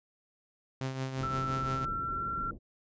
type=tone with tremolo; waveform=sawtooth; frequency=132.1 Hz; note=C3; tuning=17 cents sharp; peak=-27 dBFS; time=0.81-1.85 s; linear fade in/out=0 ms; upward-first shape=triangle; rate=5.8 Hz; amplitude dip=60%
type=low-pass noise; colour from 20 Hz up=pink; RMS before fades=-42 dBFS; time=1.15-2.59 s; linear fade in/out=50 ms; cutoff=420 Hz; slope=24 dB/octave
type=tone with pitch glide; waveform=sine; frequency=1332 to 1363.1 Hz; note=E6 to F6; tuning=+18 to -42 cents; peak=-32 dBFS; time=1.23-2.51 s; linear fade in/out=5 ms; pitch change=+40 cents; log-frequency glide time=1.52-2.3 s
effects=resampled to 16000 Hz